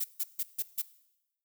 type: noise bursts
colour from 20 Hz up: violet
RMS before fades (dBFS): -31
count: 5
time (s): 0-0.82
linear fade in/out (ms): 10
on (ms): 44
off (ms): 150
effects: noise-tail reverb RT60 0.9 s tail -18 dB re dry